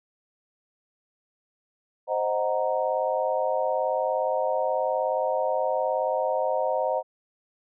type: chord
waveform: sine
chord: C half-diminished seventh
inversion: none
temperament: equal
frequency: 523.3 / 622.3 / 740 / 932.3 Hz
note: C5 / Eb5 / Gb5 / Bb5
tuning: 0 / 0 / 0 / 0 cents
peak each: -27 / -27 / -30 / -30 dBFS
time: 2.07-7.03 s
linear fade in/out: 50 ms
effects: none